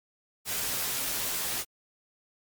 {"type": "noise with comb filter", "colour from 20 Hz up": "white", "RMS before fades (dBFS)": -31, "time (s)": [0.45, 1.65], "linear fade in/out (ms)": 50, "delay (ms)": 13, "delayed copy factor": -0.55, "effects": ["MP3 96 kbps"]}